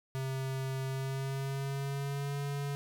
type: tone with pitch glide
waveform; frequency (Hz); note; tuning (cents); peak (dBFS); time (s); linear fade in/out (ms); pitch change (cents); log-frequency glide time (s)
square; 133 to 141.72; C3 to C#3; +29 to +39; -34; 0.15-2.75; 0; +110; 0.86-2.37
effects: none